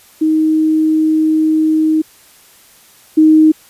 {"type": "tone pair in turn", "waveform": "sine", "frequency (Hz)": [313.7, 312.5], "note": ["D#4", "D#4"], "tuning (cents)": [14, 8], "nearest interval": "unison", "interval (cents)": 6, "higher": "first", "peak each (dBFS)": [-9, -4], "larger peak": "second", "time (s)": [[0.21, 2.02], [3.17, 3.52]], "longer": "first", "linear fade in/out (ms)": 10, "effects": ["white hiss -45 dBFS RMS until 3.69 s", "resampled to 32000 Hz"]}